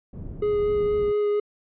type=low-pass noise; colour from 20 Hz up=pink; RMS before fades=-36 dBFS; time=0.13-1.12 s; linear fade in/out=5 ms; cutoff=260 Hz; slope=12 dB/octave
type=tone with vibrato; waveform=triangle; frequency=415.3 Hz; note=G#4; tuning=in tune; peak=-18 dBFS; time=0.42-1.4 s; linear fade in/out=5 ms; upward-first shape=sine; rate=4.3 Hz; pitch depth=10 cents each way
effects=resampled to 8000 Hz